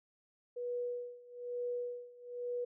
sine tone with tremolo, 487.2 Hz, B4, 24 cents flat, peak -34 dBFS, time 0.56-2.65 s, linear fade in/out 10 ms, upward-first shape sine, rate 1.1 Hz, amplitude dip 90%, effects none

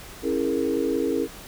sine chord, A# half-diminished seventh, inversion first, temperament equal with one note detuned, 273.5 / 329.6 / 415.3 / 466.2 Hz, C#4 / E4 / G#4 / A#4, -23 / 0 / 0 / 0 cents, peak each -27 dBFS, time 0.22-1.28 s, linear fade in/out 50 ms, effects pink hiss -42 dBFS RMS until 1.47 s

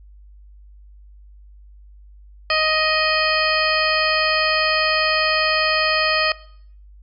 harmonic tone, 625 Hz, D#5, 8 cents sharp, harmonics 1 / 2 / 3 / 4 / 5 / 7 / 8, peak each -23 / -22 / -24 / -23 / -27 / -25 / -26 dBFS, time 2.5-6.32 s, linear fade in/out 2 ms, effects noise-tail reverb RT60 0.6 s tail -20 dB re dry + added 50 Hz sine -42 dBFS peak until 7.02 s

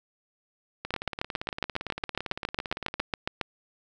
two click trains, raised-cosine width 0.3 ms, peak -11 / -17 dBFS, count 19 / 39, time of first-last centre 0.94-3.413 / 0.85-2.997 s, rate 7.28 / 17.7 Hz, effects none

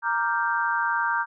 sine chord, G minor seventh, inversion first, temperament equal, 932.3 / 1174.7 / 1396.9 / 1568 Hz, Bb5 / D6 / F6 / G6, 0 / 0 / 0 / 0 cents, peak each -26 / -29 / -30 / -26 dBFS, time 0.02-1.26 s, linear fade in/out 50 ms, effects none

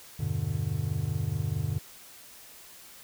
triangle chord, E minor seventh, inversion none, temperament just, 82.41 / 98.89 / 123.61 / 148.33 Hz, E2 / G2 / B2 / D3, 0 / +16 / +2 / +18 cents, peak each -35 / -30 / -31 / -30 dBFS, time 0.19-1.79 s, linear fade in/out 10 ms, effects white hiss -50 dBFS RMS until 3.03 s

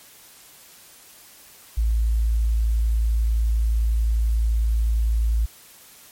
sine tone, 55.7 Hz, A1, 22 cents sharp, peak -17 dBFS, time 1.77-5.46 s, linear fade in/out 10 ms, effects white hiss -48 dBFS RMS until 6.11 s + MP3 64 kbps

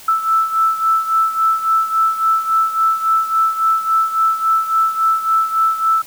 sine beating tone pair, 1318 / 1321.6 Hz, E6 / E6, -1 / +4 cents, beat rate 3.6 Hz, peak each -14 / -19 dBFS, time 0.08-6.02 s, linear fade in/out 5 ms, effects white hiss -39 dBFS RMS until 6.06 s

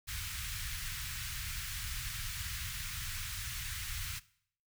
pink band-stop noise, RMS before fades -40 dBFS, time 0.07-4.2 s, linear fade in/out 20 ms, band 120 to 1500 Hz, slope 24 dB/octave, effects noise-tail reverb RT60 0.6 s tail -19 dB re dry

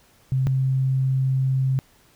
sine tone pair in turn, 131.5 / 132.34 Hz, C3 / C3, +9 / +20 cents, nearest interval unison, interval 11 cents, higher second, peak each -18 dBFS, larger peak neither, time 0.32-0.47 / 0.47-1.79 s, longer second, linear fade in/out 0 ms, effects pink hiss -57 dBFS RMS until 2.15 s

